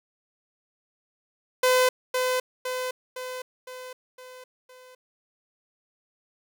sawtooth tone with echo, 508 Hz, B4, 49 cents sharp, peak -14 dBFS, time 1.63-1.89 s, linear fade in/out 5 ms, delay 510 ms, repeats 6, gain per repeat -5 dB, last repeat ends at 4.95 s, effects none

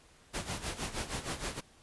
pink noise with tremolo, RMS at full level -35 dBFS, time 0.33-1.61 s, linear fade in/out 20 ms, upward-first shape sine, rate 6.4 Hz, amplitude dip 75%, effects pink hiss -61 dBFS RMS until 1.82 s + resampled to 24000 Hz

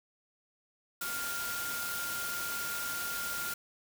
sine tone in noise, 1403 Hz, F6, 8 cents sharp, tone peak -37 dBFS, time 1.01-3.54 s, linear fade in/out 5 ms, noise white, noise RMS -38 dBFS, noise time 1.01-3.54 s, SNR -2 dB, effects none

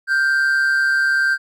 triangle tone pair together, 1427.3 / 1568 Hz, F6 / G6, +37 / 0 cents, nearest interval major second, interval 163 cents, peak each -22 / -13 dBFS, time 0.07-1.38 s, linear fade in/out 50 ms, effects none

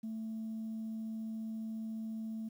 sine tone, 221.4 Hz, A3, 11 cents sharp, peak -36 dBFS, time 0.03-2.49 s, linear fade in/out 10 ms, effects tanh soft clip ceiling -35 dBFS + 11-bit

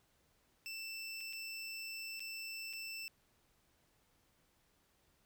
25% pulse tone with dropouts, 2665 Hz, E7, 18 cents sharp, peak -39 dBFS, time 0.66-3.08 s, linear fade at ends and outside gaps 0 ms, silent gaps 1.206-1.209 / 1.327-1.332 / 2.195-2.204 / 2.729-2.734 s, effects pink hiss -74 dBFS RMS until 5.25 s

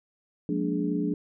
sine tone cluster, 178.9 / 209.1 / 234.6 / 291.1 / 419.6 Hz, F3 / G#3 / A#3 / D4 / G#4, +42 / +12 / +11 / -15 / +18 cents, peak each -30 / -33 / -35 / -28 / -35 dBFS, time 0.49-1.14 s, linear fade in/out 2 ms, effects none

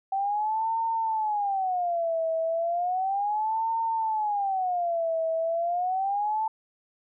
sine tone with vibrato, 768 Hz, G5, 36 cents flat, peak -24 dBFS, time 0.12-6.48 s, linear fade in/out 5 ms, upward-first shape sine, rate 0.34 Hz, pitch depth 290 cents each way, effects none

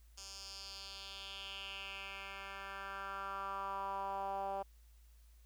10% pulse tone with band-pass filter sweep, 195.9 Hz, G3, 1 cent flat, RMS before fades -44 dBFS, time 0.17-4.63 s, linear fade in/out 10 ms, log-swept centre 6000 to 700 Hz, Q 3.3, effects added 56 Hz sine -59 dBFS peak until 5.45 s + white hiss -73 dBFS RMS until 5.45 s

